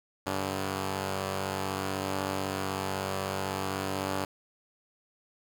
5% pulse tone pair together, 96.04 / 143.8 Hz, G2 / D3, -35 / -36 cents, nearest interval perfect fifth, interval 699 cents, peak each -20 / -26 dBFS, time 0.26-4.25 s, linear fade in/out 5 ms, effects none

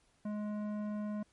triangle tone with tanh clipping, 209.7 Hz, G#3, 17 cents sharp, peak -37 dBFS, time 0.25-1.23 s, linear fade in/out 5 ms, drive 17 dB, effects pink hiss -71 dBFS RMS until 1.32 s + MP3 48 kbps

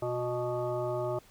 harmonic tone with a mistuned harmonic, 123.47 Hz, B2, in tune, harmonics 1 / 3 / 5 / 7 / 9 / 10, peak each -37 / -34 / -33 / -41 / -44 / -44 dBFS, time 0.02-1.19 s, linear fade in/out 5 ms, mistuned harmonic 3, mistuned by -30 cents, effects pink hiss -59 dBFS RMS until 1.3 s

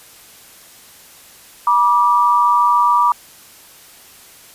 sine tone pair together, 968.4 / 1174.7 Hz, B5 / D6, -34 / 0 cents, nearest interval minor third, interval 334 cents, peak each -13 dBFS, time 1.67-3.12 s, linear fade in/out 2 ms, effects white hiss -43 dBFS RMS until 4.54 s + resampled to 32000 Hz

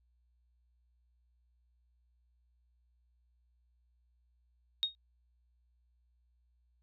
sine tone with exponential decay, 3729 Hz, A#7, in tune, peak -24 dBFS, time 4.83-4.95 s, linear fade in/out 0 ms, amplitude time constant 26 ms, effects added 60 Hz sine -69 dBFS peak until 6.82 s

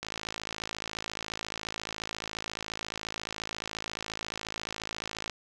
click train, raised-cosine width 0.2 ms, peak -17 dBFS, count 287, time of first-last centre 0.03-5.297 s, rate 54.3 Hz, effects none

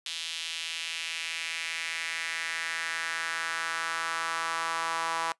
sawtooth tone with high-pass filter sweep, 164.81 Hz, E3, in tune, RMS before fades -33 dBFS, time 0.06-5.32 s, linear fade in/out 2 ms, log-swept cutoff 3300 to 1000 Hz, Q 2.5, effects noise-tail reverb RT60 0.1 s tail -21 dB re dry + resampled to 24000 Hz

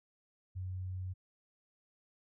sine tone, 92.5 Hz, F#2, in tune, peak -37 dBFS, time 0.55-1.14 s, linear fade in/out 20 ms, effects none

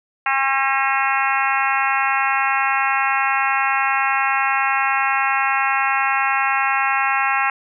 harmonic tone with a mistuned harmonic, 270 Hz, C#4, 45 cents flat, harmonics 3 / 4 / 5 / 6 / 7 / 8 / 9 / 10, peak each -22 / -23 / -24 / -25 / -25 / -26 / -27 / -27 dBFS, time 0.26-7.5 s, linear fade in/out 2 ms, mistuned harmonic 9, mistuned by +26 cents, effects none

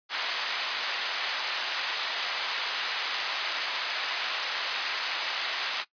white band-pass noise, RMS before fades -31 dBFS, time 0.09-5.85 s, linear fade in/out 50 ms, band 830 to 4400 Hz, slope 12 dB/octave, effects noise-tail reverb RT60 0.1 s tail -19 dB re dry + resampled to 11025 Hz

